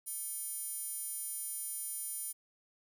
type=tone with high-pass filter; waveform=square; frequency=450 Hz; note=A4; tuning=39 cents sharp; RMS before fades=-40 dBFS; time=0.06-2.33 s; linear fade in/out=20 ms; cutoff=10000 Hz; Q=4.1; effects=none